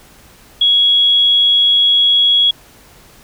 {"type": "tone", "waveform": "sine", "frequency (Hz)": 3333, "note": "G#7", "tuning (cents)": 5, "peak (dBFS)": -8, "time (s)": [0.61, 2.51], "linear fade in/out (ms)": 5, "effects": ["pink hiss -44 dBFS RMS until 3.23 s"]}